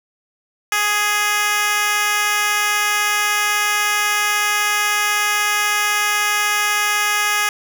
10% pulse tone with high-pass filter, 416.2 Hz, G#4, 4 cents sharp, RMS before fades -18 dBFS, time 0.72-7.49 s, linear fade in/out 2 ms, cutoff 1200 Hz, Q 0.71, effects none

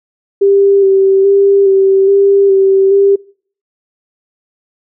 sine tone with vibrato, 392 Hz, G4, in tune, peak -5 dBFS, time 0.41-3.16 s, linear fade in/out 10 ms, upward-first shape square, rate 1.2 Hz, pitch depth 21 cents each way, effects noise-tail reverb RT60 0.5 s tail -24 dB re dry

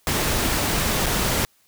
pink noise with dropouts, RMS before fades -22 dBFS, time 0.07-1.45 s, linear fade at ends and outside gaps 0 ms, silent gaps 1.059-1.065 s, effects white hiss -61 dBFS RMS until 1.67 s

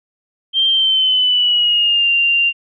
sine tone with pitch glide, 3158 to 2781 Hz, G7 to F7, +12 to -8 cents, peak -11 dBFS, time 0.53-2.53 s, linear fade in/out 50 ms, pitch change -220 cents, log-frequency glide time 0.69-2.1 s, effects none

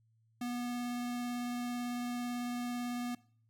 square tone with vibrato, 243.2 Hz, B3, 26 cents flat, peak -36 dBFS, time 0.41-3.15 s, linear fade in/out 5 ms, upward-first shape sine, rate 18 Hz, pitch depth 8 cents each way, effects noise-tail reverb RT60 0.5 s tail -21 dB re dry + added 112 Hz sine -68 dBFS peak until 3.49 s

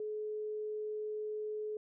sine tone, 426.5 Hz, G#4, 46 cents sharp, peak -36 dBFS, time 0-1.77 s, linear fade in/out 2 ms, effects none

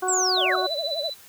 harmonic tone, 370 Hz, F#4, in tune, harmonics 1 / 2 / 3 / 4, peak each -27 / -27 / -30 / -33 dBFS, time 0.02-0.67 s, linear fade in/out 10 ms
sine linear sweep, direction down, 8020 to 1174.7 Hz, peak -21 dBFS, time 0.08-0.56 s, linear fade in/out 5 ms
sine tone with vibrato, 615 Hz, D#5, 20 cents flat, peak -28 dBFS, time 0.37-1.1 s, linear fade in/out 5 ms, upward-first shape sine, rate 12 Hz, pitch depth 160 cents each way
sine tone with tremolo, 3983 Hz, B7, 14 cents sharp, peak -24 dBFS, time 0.51-1.15 s, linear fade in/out 50 ms, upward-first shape sine, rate 15 Hz, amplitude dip 70%
effects white hiss -49 dBFS RMS until 1.28 s

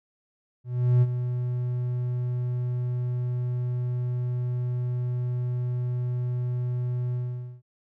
triangle tone with ADSR envelope, 123.5 Hz, B2, in tune, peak -13 dBFS, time 0.64-7.62 s, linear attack 380 ms, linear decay 39 ms, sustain -10 dB, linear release 480 ms, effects none

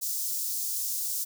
white high-pass noise, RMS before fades -31 dBFS, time 0.01-1.25 s, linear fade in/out 20 ms, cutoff 5200 Hz, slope 24 dB/octave, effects none

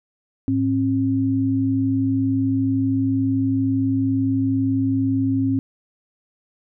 sine tone pair together, 106.67 / 268.8 Hz, G#2 / C4, +47 / +47 cents, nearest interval octave + major third, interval 1600 cents, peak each -23 / -18 dBFS, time 0.48-5.59 s, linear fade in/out 0 ms, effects none

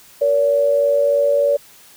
sine tone pair together, 466.8 / 570 Hz, A#4 / C#5, +2 / +48 cents, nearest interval minor third, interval 346 cents, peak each -21 / -13 dBFS, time 0.21-1.57 s, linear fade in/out 10 ms, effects white hiss -46 dBFS RMS until 1.96 s

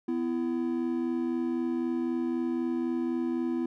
triangle tone pair together, 250.7 / 334.6 Hz, B3 / E4, +26 / +26 cents, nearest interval perfect fourth, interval 500 cents, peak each -28 dBFS, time 0.08-3.66 s, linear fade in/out 5 ms, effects none

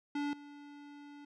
square tone with level steps, 289 Hz, D4, 28 cents flat, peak -34 / -50 dBFS, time 0.15-1.25 s, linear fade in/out 5 ms, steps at 0.33 s, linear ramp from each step 2 ms, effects low-pass 4000 Hz 12 dB/octave

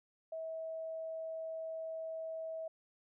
sine tone, 646 Hz, E5, 35 cents flat, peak -39 dBFS, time 0.32-2.68 s, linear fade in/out 5 ms, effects none

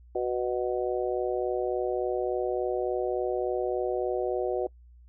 harmonic tone, 123.47 Hz, B2, in tune, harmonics 3 / 4 / 5 / 6, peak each -29 / -31 / -33 / -35 dBFS, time 0.15-4.67 s, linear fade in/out 5 ms, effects noise-tail reverb RT60 0.1 s tail -24 dB re dry + added 60 Hz sine -50 dBFS peak until 5.08 s

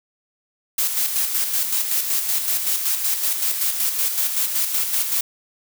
blue noise with tremolo, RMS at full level -20 dBFS, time 0.78-5.21 s, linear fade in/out 5 ms, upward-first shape square, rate 5.3 Hz, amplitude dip 45%, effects none

